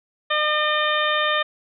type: harmonic tone with a mistuned harmonic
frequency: 605 Hz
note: D#5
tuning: 49 cents flat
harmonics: 1 / 2 / 3 / 4 / 5 / 6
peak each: -25 / -23 / -24 / -30 / -28 / -27 dBFS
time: 0.3-1.43 s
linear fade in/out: 10 ms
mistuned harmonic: 5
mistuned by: +28 cents
effects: none